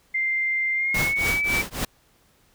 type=tone with pitch glide; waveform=sine; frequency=2093 to 2309 Hz; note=C7 to D7; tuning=0 to -30 cents; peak=-21 dBFS; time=0.14-1.62 s; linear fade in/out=10 ms; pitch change=+170 cents; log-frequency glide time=0.74-1.44 s
type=noise with tremolo; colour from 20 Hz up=pink; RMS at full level=-25 dBFS; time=0.94-1.85 s; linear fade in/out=5 ms; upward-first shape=triangle; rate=3.6 Hz; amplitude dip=100%
effects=pink hiss -61 dBFS RMS until 2.54 s